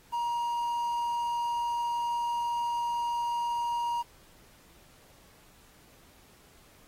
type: tone with quantisation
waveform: triangle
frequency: 947 Hz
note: A#5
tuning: 27 cents sharp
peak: -26 dBFS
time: 0.12-4.03 s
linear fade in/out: 20 ms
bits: 9
effects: pink hiss -59 dBFS RMS until 6.87 s + AAC 48 kbps